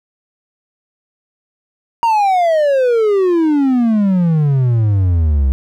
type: exponential sweep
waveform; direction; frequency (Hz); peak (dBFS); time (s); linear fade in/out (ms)
triangle; down; 944 to 64.4; -8; 2.03-5.52; 0
effects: none